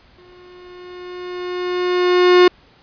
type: tone with exponential growth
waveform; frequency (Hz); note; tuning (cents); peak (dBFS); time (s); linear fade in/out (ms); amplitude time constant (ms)
45% pulse; 359.7; F#4; -49; -6; 0.18-2.48; 5; 500
effects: pink hiss -51 dBFS RMS until 2.82 s + resampled to 11025 Hz